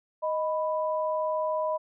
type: tone pair together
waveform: sine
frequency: 623.7 / 990 Hz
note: D#5 / B5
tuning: +4 / +4 cents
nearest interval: minor sixth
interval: 800 cents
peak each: -27 / -30 dBFS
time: 0.22-1.78 s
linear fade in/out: 20 ms
effects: none